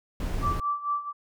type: noise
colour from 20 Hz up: brown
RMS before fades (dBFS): -29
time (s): 0.2-0.6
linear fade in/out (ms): 2
type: tone with tremolo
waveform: sine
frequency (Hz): 1165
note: D6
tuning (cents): -14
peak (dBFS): -23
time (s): 0.41-1.13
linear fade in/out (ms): 50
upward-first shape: sine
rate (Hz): 4.4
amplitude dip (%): 80
effects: none